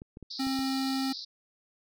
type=clicks; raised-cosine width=3 ms; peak=-31 dBFS; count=5; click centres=0.019 / 0.171 / 0.227 / 0.469 / 0.591 s
type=band-pass noise; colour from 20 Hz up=pink; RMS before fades=-40 dBFS; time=0.3-1.25 s; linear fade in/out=10 ms; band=3900 to 5200 Hz; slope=96 dB/octave
type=tone; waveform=square; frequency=266.7 Hz; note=C4; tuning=33 cents sharp; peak=-29 dBFS; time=0.39-1.13 s; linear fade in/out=10 ms
effects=none